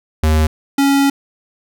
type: tone pair in turn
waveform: square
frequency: 78 / 278 Hz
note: D#2 / C#4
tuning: +5 / +5 cents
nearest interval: octave + minor seventh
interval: 2200 cents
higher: second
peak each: -11 dBFS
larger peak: neither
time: 0.23-0.47 / 0.78-1.1 s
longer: second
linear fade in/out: 5 ms
effects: none